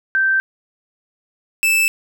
sine / 45% pulse tone pair in turn, 1559 / 2635 Hz, G6 / E7, -10 / -1 cents, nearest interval major sixth, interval 909 cents, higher second, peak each -13 / -13 dBFS, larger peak neither, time 0.15-0.4 / 1.63-1.88 s, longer neither, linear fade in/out 0 ms, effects none

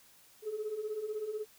sine beating tone pair, 415.3 / 431.3 Hz, G#4 / A4, 0 / -35 cents, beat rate 16 Hz, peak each -40 / -35 dBFS, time 0.42-1.46 s, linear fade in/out 50 ms, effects tanh soft clip ceiling -29 dBFS + white hiss -61 dBFS RMS until 1.58 s

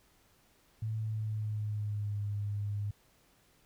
sine tone with pitch glide, 110 to 102.63 Hz, A2 to G#2, 0 to -20 cents, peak -32 dBFS, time 0.82-2.91 s, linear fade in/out 5 ms, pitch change -120 cents, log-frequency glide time 0.98-2.19 s, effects pink hiss -67 dBFS RMS until 3.65 s

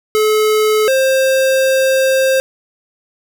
square tone pair in turn, 430 / 529.2 Hz, A4 / C5, -40 / +20 cents, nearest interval major third, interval 360 cents, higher second, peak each -11 / -11 dBFS, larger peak neither, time 0.15-0.88 / 0.88-2.4 s, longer second, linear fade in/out 0 ms, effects none

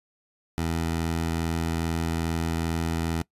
15% pulse tone, 82.41 Hz, E2, in tune, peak -19 dBFS, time 0.58-3.22 s, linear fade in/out 0 ms, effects noise-tail reverb RT60 0.1 s tail -22 dB re dry + resampled to 32000 Hz

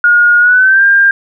sine tone with pitch glide, 1433 to 1599.2 Hz, F6 to G6, +44 to +34 cents, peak -4 dBFS, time 0.04-1.11 s, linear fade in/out 2 ms, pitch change +190 cents, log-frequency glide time 0.39-0.84 s, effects none

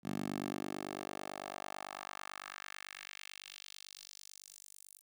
10% pulse tone with high-pass filter sweep, 49.01 Hz, G1, in tune, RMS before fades -45 dBFS, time 0.03-5.02 s, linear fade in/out 50 ms, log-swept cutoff 190 to 10000 Hz, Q 1.6, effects none

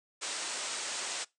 white low-pass noise, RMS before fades -37 dBFS, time 0.21-1.25 s, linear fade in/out 20 ms, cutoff 8900 Hz, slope 96 dB/octave, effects noise-tail reverb RT60 0.2 s tail -22 dB re dry + high-pass 400 Hz 12 dB/octave

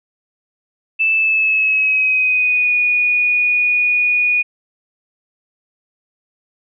sine tone with pitch glide, 2637 to 2460 Hz, E7 to D#7, 0 to -20 cents, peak -12 dBFS, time 0.99-4.43 s, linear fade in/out 20 ms, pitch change -120 cents, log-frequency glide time 1.13-2.74 s, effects none

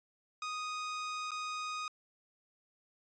sawtooth tone with dropouts, 1244.5 Hz, D#6, in tune, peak -33 dBFS, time 0.42-1.88 s, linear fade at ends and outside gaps 2 ms, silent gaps 1.308-1.316 s, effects resampled to 16000 Hz

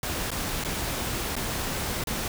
pink noise with dropouts, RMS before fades -30 dBFS, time 0.03-2.28 s, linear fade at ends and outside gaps 2 ms, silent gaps 0.306-0.315 / 0.639-0.647 / 1.355-1.364 / 2.039-2.071 s, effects none

